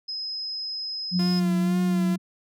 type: tone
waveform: sine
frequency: 5090 Hz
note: D#8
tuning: 39 cents sharp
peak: -29 dBFS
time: 0.08-1.4 s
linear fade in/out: 10 ms
type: tone with pitch glide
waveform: sine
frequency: 180.9 to 183.53 Hz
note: F#3 to F#3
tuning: -39 to -14 cents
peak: -20 dBFS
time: 1.11-2.18 s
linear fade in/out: 50 ms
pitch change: +25 cents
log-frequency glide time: 1.56-1.84 s
type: tone with vibrato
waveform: sawtooth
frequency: 346.7 Hz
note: F4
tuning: 13 cents flat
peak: -28 dBFS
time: 1.19-2.16 s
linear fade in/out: 5 ms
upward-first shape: sine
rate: 2 Hz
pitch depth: 45 cents each way
effects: none